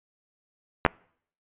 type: clicks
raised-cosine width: 0.5 ms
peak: -3 dBFS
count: 2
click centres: 0.851 / 0.863 s
effects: noise-tail reverb RT60 0.6 s tail -26 dB re dry + resampled to 8000 Hz